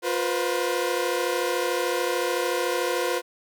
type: tone cluster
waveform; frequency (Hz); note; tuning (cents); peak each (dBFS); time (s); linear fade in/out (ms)
sawtooth; 354.3 / 482.4 / 516; F4 / B4 / C5; +25 / -41 / -24; -24; 0.02-3.22; 50
effects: none